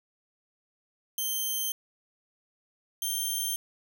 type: tone pair in turn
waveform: 5% pulse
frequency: 3136 / 3163 Hz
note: G7 / G7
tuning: 0 / +15 cents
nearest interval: unison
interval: 15 cents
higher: second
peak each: -20 dBFS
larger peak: neither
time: 1.18-1.72 / 3.02-3.56 s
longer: neither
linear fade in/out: 2 ms
effects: none